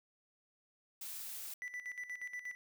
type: noise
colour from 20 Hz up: blue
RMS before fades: -45 dBFS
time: 1.01-1.54 s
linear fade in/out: 5 ms
type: tone with tremolo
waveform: triangle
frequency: 1979 Hz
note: B6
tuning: 3 cents sharp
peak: -38 dBFS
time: 1.62-2.55 s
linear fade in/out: 0 ms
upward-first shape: square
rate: 8.4 Hz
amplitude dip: 70%
effects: none